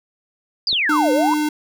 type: exponential two-way sweep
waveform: sine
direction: down then up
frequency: 5000 to 481.8 to 1020 Hz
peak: -16 dBFS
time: 0.67-1.34 s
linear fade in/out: 2 ms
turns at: 1.12 s
type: click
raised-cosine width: 2 ms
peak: -22 dBFS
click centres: 0.729 s
type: tone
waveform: square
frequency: 301.7 Hz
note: D4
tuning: 47 cents sharp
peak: -18 dBFS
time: 0.89-1.49 s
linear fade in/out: 5 ms
effects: none